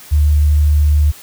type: tone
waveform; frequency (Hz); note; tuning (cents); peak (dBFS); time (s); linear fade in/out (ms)
sine; 74.4; D2; +23; -8; 0.11-1.12; 20
effects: white hiss -38 dBFS RMS until 1.22 s